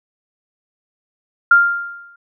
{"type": "tone with exponential decay", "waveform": "sine", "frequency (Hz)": 1396.9, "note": "F6", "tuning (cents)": 0, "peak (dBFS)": -4, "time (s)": [1.51, 2.16], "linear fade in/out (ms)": 5, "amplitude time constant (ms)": 140, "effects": []}